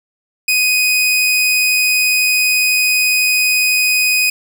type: tone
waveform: sawtooth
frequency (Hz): 2498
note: D#7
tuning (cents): +6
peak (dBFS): -8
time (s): 0.48-4.3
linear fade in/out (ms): 5
effects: 7-bit